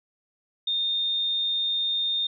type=tone; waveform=sine; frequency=3648 Hz; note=A#7; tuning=38 cents flat; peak=-23 dBFS; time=0.67-2.27 s; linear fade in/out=5 ms; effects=none